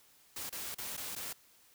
white noise with dropouts, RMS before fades -41 dBFS, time 0.36-1.33 s, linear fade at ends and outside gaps 5 ms, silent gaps 0.495-0.525 / 0.746-0.783 / 0.968-0.975 / 1.153-1.161 s, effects white hiss -64 dBFS RMS until 1.74 s

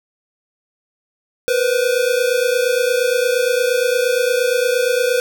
square tone pair together, 481.4 / 510 Hz, B4 / C5, -44 / -44 cents, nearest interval minor second, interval 100 cents, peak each -18 dBFS, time 1.48-5.2 s, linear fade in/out 0 ms, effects none

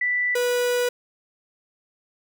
sine / 45% pulse tone pair in turn, 1975.5 / 489.9 Hz, B6 / B4, 0 / -14 cents, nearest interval 2 octaves, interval 2414 cents, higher first, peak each -20 dBFS, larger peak neither, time 0.01-0.35 / 0.35-0.89 s, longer second, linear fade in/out 5 ms, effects none

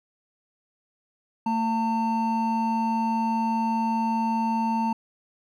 triangle tone pair together, 225 / 900 Hz, A3 / A5, +39 / +39 cents, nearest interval 2 octaves, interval 2400 cents, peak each -23 dBFS, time 1.46-4.93 s, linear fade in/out 5 ms, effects none

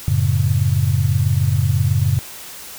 sine chord, F# minor, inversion none, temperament just, 92.5 / 111 / 138.75 Hz, F#2 / A2 / C#3, 0 / +16 / +2 cents, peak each -18 dBFS, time 0.08-2.19 s, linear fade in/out 0 ms, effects white hiss -35 dBFS RMS until 2.78 s

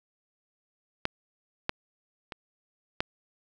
clicks, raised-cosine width 0.3 ms, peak -10 / -10 / -21 / -10 dBFS, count 4, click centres 1.054 / 1.694 / 2.322 / 3.005 s, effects none

